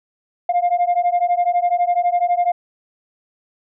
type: beating tone pair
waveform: sine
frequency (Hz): 699 / 711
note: F5 / F5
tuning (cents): +1 / +31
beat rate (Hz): 12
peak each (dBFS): -16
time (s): 0.49-2.52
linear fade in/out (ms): 5
effects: tanh soft clip ceiling -11 dBFS